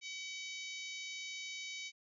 harmonic tone, 759 Hz, F#5, 44 cents sharp, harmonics 3 / 4 / 5 / 6 / 7 / 8 / 9, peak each -45 / -51 / -49 / -54 / -55 / -52 / -55 dBFS, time 0.01-1.92 s, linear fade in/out 50 ms, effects none

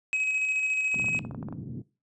triangle tone with tremolo, 2546 Hz, D#7, 39 cents sharp, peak -22 dBFS, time 0.13-1.19 s, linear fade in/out 0 ms, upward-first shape square, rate 14 Hz, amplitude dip 30%
clicks, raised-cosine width 1 ms, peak -27 dBFS, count 12, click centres 0.944 / 0.997 / 1.044 / 1.085 / 1.148 / 1.193 / 1.25 / 1.311 / 1.347 / 1.428 / 1.486 / 1.526 s
pink band-pass noise, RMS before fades -38 dBFS, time 0.95-1.82 s, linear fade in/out 5 ms, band 120 to 260 Hz, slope 24 dB/octave
effects noise-tail reverb RT60 0.3 s tail -19 dB re dry + resampled to 22050 Hz

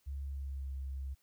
sine tone with pitch glide, 69.3 to 67.37 Hz, C#2 to C#2, 0 to -49 cents, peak -37 dBFS, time 0.06-1.15 s, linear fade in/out 20 ms, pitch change -49 cents, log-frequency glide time 0.25-0.72 s, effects white hiss -74 dBFS RMS until 1.22 s

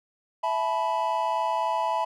triangle chord, E suspended fourth, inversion none, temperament equal with one note detuned, 659.3 / 864.4 / 987.8 Hz, E5 / A5 / B5, 0 / -31 / 0 cents, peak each -28 / -26 / -25 dBFS, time 0.43-2.05 s, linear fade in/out 10 ms, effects none

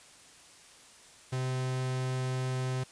45% pulse tone, 129 Hz, C3, 24 cents flat, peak -30 dBFS, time 1.32-2.84 s, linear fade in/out 10 ms, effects white hiss -55 dBFS RMS until 2.91 s + resampled to 22050 Hz

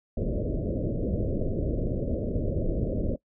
pink low-pass noise, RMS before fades -28 dBFS, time 0.17-3.16 s, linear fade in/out 5 ms, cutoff 620 Hz, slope 96 dB/octave, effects noise-tail reverb RT60 0.1 s tail -20 dB re dry

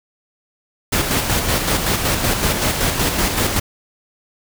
pink noise with tremolo, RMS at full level -17 dBFS, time 0.92-3.6 s, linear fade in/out 10 ms, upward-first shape square, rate 5.3 Hz, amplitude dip 40%, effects none

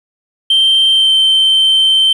sine tone with pitch glide, 3136 to 3109 Hz, G7 to G7, 0 to -15 cents, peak -5 dBFS, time 0.5-2.13 s, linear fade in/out 5 ms, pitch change -15 cents, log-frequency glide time 0.92-1.12 s, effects tanh soft clip ceiling -5 dBFS + 7-bit

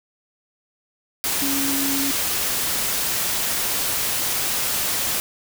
sine tone in noise, 276.5 Hz, C#4, 4 cents flat, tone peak -24 dBFS, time 1.42-2.11 s, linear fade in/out 0 ms, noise white, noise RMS -23 dBFS, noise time 1.24-5.2 s, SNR -4 dB, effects none

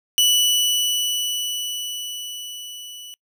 sawtooth tone with level ramp, 2960 Hz, F#7, in tune, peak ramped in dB -10 to -33 dBFS, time 0.18-3.14 s, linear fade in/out 0 ms, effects noise-tail reverb RT60 0.1 s tail -25 dB re dry

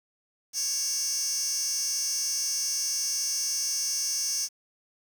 15% pulse tone with high-pass filter, 554.4 Hz, C#5, in tune, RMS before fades -29 dBFS, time 0.53-4.49 s, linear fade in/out 50 ms, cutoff 6100 Hz, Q 5.3, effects 8-bit

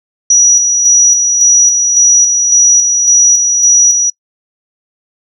sine tone with tremolo, 5830 Hz, F#8, 26 cents flat, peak -3 dBFS, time 0.3-4.1 s, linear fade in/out 5 ms, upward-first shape square, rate 1.8 Hz, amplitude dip 40%, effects noise-tail reverb RT60 0.1 s tail -26 dB re dry

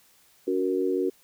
sine chord, F# major, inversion second, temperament equal with one note detuned, 284 / 370 / 466.2 Hz, C#4 / F#4 / A#4, +42 / 0 / 0 cents, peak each -29 / -25 / -29 dBFS, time 0.47-1.1 s, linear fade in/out 10 ms, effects white hiss -60 dBFS RMS until 1.23 s

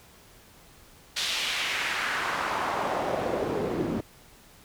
pink noise with band-pass filter sweep, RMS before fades -29 dBFS, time 1.16-4.01 s, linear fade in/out 10 ms, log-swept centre 4000 to 270 Hz, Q 1.6, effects pink hiss -54 dBFS RMS until 4.64 s

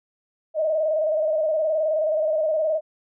sine tone with vibrato, 624 Hz, D#5, 5 cents sharp, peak -19 dBFS, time 0.54-2.81 s, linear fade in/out 50 ms, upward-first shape square, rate 19 Hz, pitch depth 48 cents each way, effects none

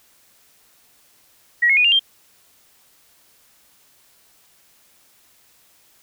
sine tone with pitch steps, 1911 / 2170 / 2464 / 2798 / 3177 Hz, A#6 / C#7 / D#7 / F7 / G7, +43 / -37 / -17 / +3 / +23 cents, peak -12 dBFS, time 1.62-1.995 s, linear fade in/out 10 ms, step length 75 ms, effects white hiss -56 dBFS RMS until 6.02 s

